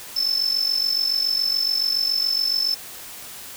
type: tone with amplitude modulation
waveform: triangle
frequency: 5274 Hz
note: E8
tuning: in tune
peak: -13 dBFS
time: 0.16-2.75 s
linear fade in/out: 10 ms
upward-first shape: sine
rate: 47.1 Hz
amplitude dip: 80%
effects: tanh soft clip ceiling -14 dBFS + white hiss -38 dBFS RMS until 3.56 s